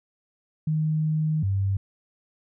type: tone pair in turn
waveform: sine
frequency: 155.56 / 97.8 Hz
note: D#3 / G2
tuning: 0 / -4 cents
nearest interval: minor sixth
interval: 804 cents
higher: first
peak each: -21 dBFS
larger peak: neither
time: 0.67-1.43 / 1.43-1.77 s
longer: first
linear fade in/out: 5 ms
effects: none